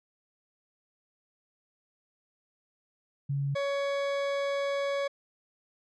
sine / 40% pulse tone pair in turn, 140 / 560 Hz, C#3 / C#5, +18 / +18 cents, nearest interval 2 octaves, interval 2400 cents, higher second, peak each -27 dBFS, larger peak neither, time 3.29-3.55 / 3.55-5.08 s, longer second, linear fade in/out 10 ms, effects low-pass 4000 Hz 12 dB/octave

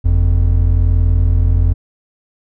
triangle tone pair together, 46.25 / 87.31 Hz, F#1 / F2, 0 / 0 cents, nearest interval major seventh, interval 1100 cents, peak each -10 dBFS, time 0.04-1.74 s, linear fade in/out 20 ms, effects none

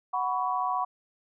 sine chord, F# suspended fourth, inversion none, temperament equal with one note detuned, 740 / 987.8 / 1122.3 Hz, F#5 / B5 / C#6, 0 / 0 / +21 cents, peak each -30 dBFS, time 0.13-0.85 s, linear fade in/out 10 ms, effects none

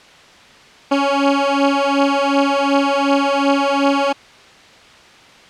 15% pulse beating tone pair, 277.2 / 279.9 Hz, C#4 / C#4, 0 / +17 cents, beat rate 2.7 Hz, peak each -10 dBFS, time 0.91-4.13 s, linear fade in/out 10 ms, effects white hiss -43 dBFS RMS until 5.49 s + low-pass 4000 Hz 12 dB/octave

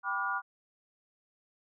sine chord, G dominant seventh, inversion none, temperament equal with one note detuned, 784 / 987.8 / 1174.7 / 1431.2 Hz, G5 / B5 / D6 / F6, 0 / 0 / 0 / +42 cents, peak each -39 / -37 / -35 / -33 dBFS, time 0.03-0.42 s, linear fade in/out 50 ms, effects none

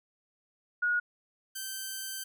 sine / 5% pulse tone pair in turn, 1447 / 1552.7 Hz, F#6 / G6, -39 / -17 cents, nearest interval minor second, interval 122 cents, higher second, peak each -25 dBFS, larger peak neither, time 0.82-1 / 1.55-2.24 s, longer second, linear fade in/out 10 ms, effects none

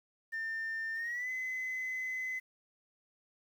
sine tone with pitch glide, 1800 to 2032 Hz, A6 to B6, +39 to +49 cents, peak -33 dBFS, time 0.32-2.4 s, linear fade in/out 20 ms, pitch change +210 cents, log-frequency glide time 0.95-1.3 s, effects tanh soft clip ceiling -32 dBFS + 10-bit

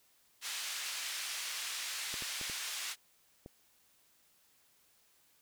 pink band-pass noise, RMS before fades -40 dBFS, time 0.41-2.96 s, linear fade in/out 50 ms, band 2100 to 9600 Hz, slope 12 dB/octave
clicks, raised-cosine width 2 ms, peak -34 dBFS, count 5, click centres 2.141 / 2.223 / 2.413 / 2.498 / 3.461 s
effects white hiss -69 dBFS RMS until 5.41 s

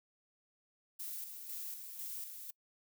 violet noise with tremolo, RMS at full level -43 dBFS, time 0.99-2.51 s, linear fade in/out 10 ms, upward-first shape square, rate 2 Hz, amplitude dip 45%, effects noise-tail reverb RT60 0.1 s tail -25 dB re dry

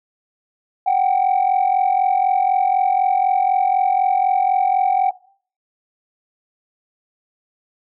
sine tone pair together, 740 / 784 Hz, F#5 / G5, 0 / 0 cents, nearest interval minor second, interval 100 cents, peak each -15 dBFS, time 0.86-5.11 s, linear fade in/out 10 ms, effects noise-tail reverb RT60 0.5 s tail -20 dB re dry + tanh soft clip ceiling -10 dBFS

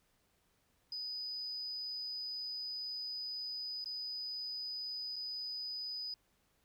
sine tone with dropouts, 4981 Hz, D#8, 1 cent sharp, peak -38 dBFS, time 0.92-6.14 s, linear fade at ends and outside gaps 2 ms, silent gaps 3.843-3.858 / 5.159-5.163 s, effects tanh soft clip ceiling -34 dBFS + pink hiss -75 dBFS RMS until 6.64 s

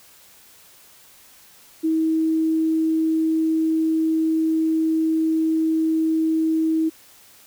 sine tone, 320 Hz, D#4, 49 cents sharp, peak -17 dBFS, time 1.83-6.9 s, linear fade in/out 20 ms, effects white hiss -50 dBFS RMS until 7.46 s

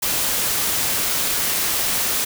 white noise, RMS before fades -21 dBFS, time 0.02-2.25 s, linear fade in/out 10 ms, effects none

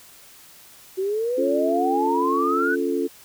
sine exponential sweep, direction up, 370 to 1528 Hz, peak -21 dBFS, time 0.97-2.76 s, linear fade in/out 20 ms
sine chord, Db augmented, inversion none, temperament equal, 277.2 / 349.2 / 440 Hz, Db4 / F4 / A4, 0 / 0 / 0 cents, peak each -25 dBFS, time 1.37-3.08 s, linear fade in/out 20 ms
effects white hiss -48 dBFS RMS until 3.24 s

